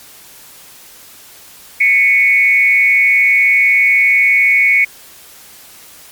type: tone with frequency modulation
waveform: sine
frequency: 2217 Hz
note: C#7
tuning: in tune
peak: -7 dBFS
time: 1.8-4.85 s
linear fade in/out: 10 ms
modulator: 202 Hz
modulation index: 0.56
effects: white hiss -39 dBFS RMS until 6.11 s + MP3 96 kbps